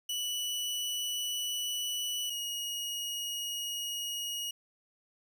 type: tone pair in turn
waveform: sawtooth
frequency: 2958 / 2884 Hz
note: F#7 / F#7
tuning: -1 / -45 cents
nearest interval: unison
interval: 44 cents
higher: first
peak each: -29 / -31 dBFS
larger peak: first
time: 0.09-2.3 / 2.3-4.51 s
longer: neither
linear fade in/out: 5 ms
effects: none